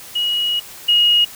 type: tone pair in turn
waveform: sine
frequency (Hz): 2900 / 2880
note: F#7 / F#7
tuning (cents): -35 / -47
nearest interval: unison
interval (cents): 12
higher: first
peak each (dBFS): -16 / -10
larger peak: second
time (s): 0.15-0.6 / 0.88-1.25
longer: first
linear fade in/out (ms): 10
effects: white hiss -37 dBFS RMS until 1.35 s